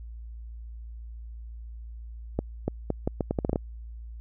accelerating click train, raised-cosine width 2 ms, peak -12 dBFS, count 11, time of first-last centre 2.39-3.558 s, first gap 290 ms, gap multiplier 0.77, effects added 57 Hz sine -38 dBFS peak until 4.2 s

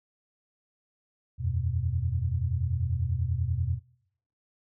sine chord, E suspended second, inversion none, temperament just, 82.41 / 92.71 / 123.61 Hz, E2 / F#2 / B2, 0 / +4 / +2 cents, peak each -30 dBFS, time 1.38-3.8 s, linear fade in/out 50 ms, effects noise-tail reverb RT60 0.7 s tail -23 dB re dry

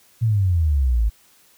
sine exponential sweep, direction down, 118.2 to 51.91 Hz, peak -15 dBFS, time 0.21-1.1 s, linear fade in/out 20 ms, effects white hiss -55 dBFS RMS until 1.57 s

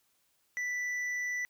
triangle tone with hard clipping, 1975.5 Hz, B6, in tune, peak -33 dBFS, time 0.57-1.45 s, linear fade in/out 0 ms, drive 8 dB, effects white hiss -73 dBFS RMS until 1.49 s

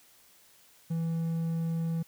triangle tone, 164.8 Hz, E3, in tune, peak -26 dBFS, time 0.9-2.03 s, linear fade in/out 10 ms, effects white hiss -60 dBFS RMS until 2.07 s

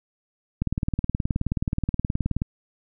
click train, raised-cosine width 5 ms, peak -11 dBFS, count 35, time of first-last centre 0.62-2.419 s, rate 18.9 Hz, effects none

